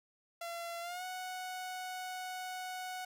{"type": "tone with pitch glide", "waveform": "sawtooth", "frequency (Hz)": [681, 738.4], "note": ["F5", "F#5"], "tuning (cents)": [-44, -4], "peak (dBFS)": -36, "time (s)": [0.41, 3.05], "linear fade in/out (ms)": 5, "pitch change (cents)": 140, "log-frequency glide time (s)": [0.81, 1.04], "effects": []}